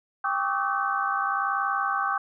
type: tone cluster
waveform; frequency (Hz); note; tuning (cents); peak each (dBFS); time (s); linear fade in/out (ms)
sine; 793 / 1117 / 1178 / 1278 / 1532; G5 / C#6 / D6 / D#6 / G6; +20 / +13 / +5 / +46 / -40; -30; 0.24-2.18; 5
effects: none